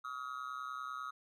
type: tone with amplitude modulation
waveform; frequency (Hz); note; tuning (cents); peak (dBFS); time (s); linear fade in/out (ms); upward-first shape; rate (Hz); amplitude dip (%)
triangle; 1269; D#6; +34; -34; 0.04-1.11; 10; sine; 130; 100
effects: none